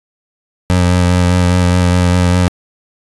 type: tone with vibrato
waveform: 25% pulse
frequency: 89.4 Hz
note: F2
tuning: 41 cents sharp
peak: -5 dBFS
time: 0.7-2.48 s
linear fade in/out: 0 ms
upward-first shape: sine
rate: 4.9 Hz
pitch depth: 21 cents each way
effects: resampled to 24000 Hz